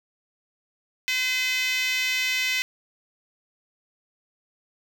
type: tone with high-pass filter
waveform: 5% pulse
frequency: 510 Hz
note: C5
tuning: 44 cents flat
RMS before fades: -25 dBFS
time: 1.08-2.62 s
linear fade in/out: 0 ms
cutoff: 2200 Hz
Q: 4.1
effects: none